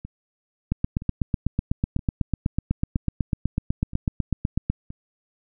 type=two click trains; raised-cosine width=5 ms; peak=-9 / -23 dBFS; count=33 / 6; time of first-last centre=0.72-4.7 / 0.05-4.904 s; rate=8.04 / 1.03 Hz; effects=none